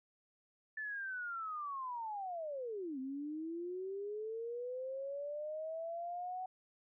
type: linear two-way sweep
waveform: sine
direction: down then up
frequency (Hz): 1760 to 257.5 to 749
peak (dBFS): -39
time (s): 0.77-6.46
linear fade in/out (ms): 5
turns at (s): 2.99
effects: none